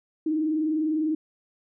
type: tone with vibrato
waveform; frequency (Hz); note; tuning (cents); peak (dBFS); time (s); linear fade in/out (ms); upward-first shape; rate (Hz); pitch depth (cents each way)
sine; 311.1; D#4; 0; -22; 0.26-1.15; 5; sine; 20; 66
effects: none